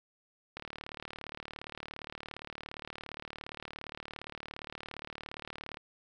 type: click train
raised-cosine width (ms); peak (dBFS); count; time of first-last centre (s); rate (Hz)
0.3; -25; 195; 0.57-5.771; 37.3
effects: none